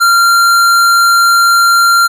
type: tone with hard clipping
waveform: sine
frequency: 1382 Hz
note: F6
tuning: 19 cents flat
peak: -7 dBFS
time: 0-2.08 s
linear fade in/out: 20 ms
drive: 16 dB
effects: none